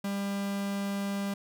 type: tone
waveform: 45% pulse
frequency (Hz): 199.2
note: G3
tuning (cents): +28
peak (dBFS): -30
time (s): 0.04-1.34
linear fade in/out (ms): 5
effects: none